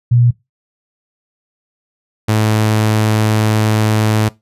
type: tone pair in turn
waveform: sine / sawtooth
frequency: 120.6 / 108.38 Hz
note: B2 / A2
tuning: -41 / -26 cents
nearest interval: major second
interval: 185 cents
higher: first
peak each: -7 dBFS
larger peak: neither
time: 0.11-0.31 / 2.28-4.29 s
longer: second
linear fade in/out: 10 ms
effects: noise-tail reverb RT60 0.2 s tail -20 dB re dry + resampled to 32000 Hz